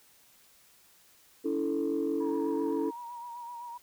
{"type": "chord", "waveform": "sine", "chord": "A major", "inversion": "first", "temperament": "equal with one note detuned", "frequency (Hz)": [283.8, 329.6, 440], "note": ["C#4", "E4", "A4"], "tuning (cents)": [41, 0, 0], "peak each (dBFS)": -31, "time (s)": [1.44, 2.91], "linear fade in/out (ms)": 20}
{"type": "tone with vibrato", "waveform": "sine", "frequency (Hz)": 953, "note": "A#5", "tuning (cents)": 38, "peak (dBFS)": -39, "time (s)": [2.2, 3.78], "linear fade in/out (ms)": 10, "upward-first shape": "sine", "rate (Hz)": 7.8, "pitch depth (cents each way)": 41}
{"effects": ["tanh soft clip ceiling -21 dBFS", "white hiss -61 dBFS RMS until 3.82 s"]}